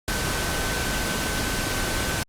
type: tone in noise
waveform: sine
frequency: 1528 Hz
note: G6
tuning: 45 cents flat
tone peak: -33 dBFS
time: 0.08-2.23 s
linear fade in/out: 0 ms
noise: pink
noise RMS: -26 dBFS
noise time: 0.08-2.23 s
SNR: -10 dB
effects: low-pass 12000 Hz 12 dB/octave + Opus 48 kbps